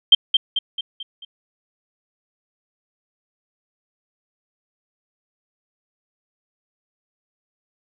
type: tone with echo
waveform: sine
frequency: 3162 Hz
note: G7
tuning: 14 cents sharp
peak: -5 dBFS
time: 0.12-0.15 s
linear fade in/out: 5 ms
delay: 220 ms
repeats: 5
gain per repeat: -6 dB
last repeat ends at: 1.25 s
effects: none